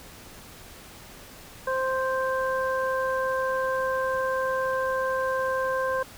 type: harmonic tone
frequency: 523.3 Hz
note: C5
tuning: in tune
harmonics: 1 / 2 / 3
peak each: -26 / -29 / -31 dBFS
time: 1.67-6.03 s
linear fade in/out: 5 ms
effects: pink hiss -46 dBFS RMS until 6.17 s